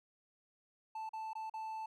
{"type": "tone with dropouts", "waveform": "triangle", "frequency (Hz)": 880, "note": "A5", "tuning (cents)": 0, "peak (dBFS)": -38, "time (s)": [0.95, 1.86], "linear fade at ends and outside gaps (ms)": 5, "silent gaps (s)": [[1.092, 1.133], [1.333, 1.352], [1.498, 1.538]], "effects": []}